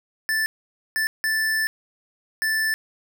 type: tone bursts at uneven times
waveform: square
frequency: 1760 Hz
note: A6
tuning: in tune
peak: -21 dBFS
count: 4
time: 0.29-0.46 / 0.96-1.07 / 1.24-1.67 / 2.42-2.74 s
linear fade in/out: 0 ms
effects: none